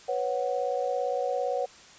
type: chord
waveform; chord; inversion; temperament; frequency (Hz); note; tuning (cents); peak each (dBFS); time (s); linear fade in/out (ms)
sine; B suspended second; none; equal with one note detuned; 493.9 / 551.5 / 740; B4 / C#5 / F#5; 0 / -9 / 0; -30 / -30 / -31; 0.08-1.66; 10
effects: white hiss -51 dBFS RMS until 1.98 s + resampled to 16000 Hz